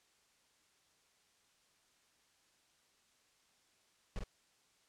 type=noise with echo; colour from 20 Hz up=brown; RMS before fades=-39 dBFS; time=4.16-4.19 s; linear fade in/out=0 ms; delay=46 ms; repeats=1; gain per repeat=-2 dB; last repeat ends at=4.236 s; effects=white hiss -72 dBFS RMS until 4.88 s + low-pass 8000 Hz 12 dB/octave